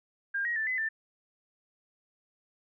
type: tone with pitch steps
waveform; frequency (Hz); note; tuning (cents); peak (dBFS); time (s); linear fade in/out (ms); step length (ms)
sine; 1605 / 1891 / 1766 / 2022 / 1778; G6 / A#6 / A6 / B6 / A6; +40 / +24 / +6 / +40 / +18; -28; 0.34-0.89; 10; 110
effects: none